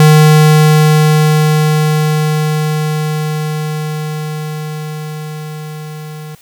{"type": "tone with level ramp", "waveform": "square", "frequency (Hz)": 153.4, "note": "D#3", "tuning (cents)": -24, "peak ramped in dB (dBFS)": [-3, -26], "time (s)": [0, 6.35], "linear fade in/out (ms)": 2, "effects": ["white hiss -45 dBFS RMS until 6.41 s"]}